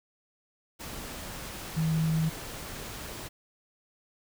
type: tone in noise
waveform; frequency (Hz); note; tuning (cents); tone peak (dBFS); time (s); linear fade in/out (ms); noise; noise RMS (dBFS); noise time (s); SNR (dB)
sine; 160; D#3; +49; -24; 1.76-2.3; 20; pink; -40; 0.79-3.29; +13
effects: none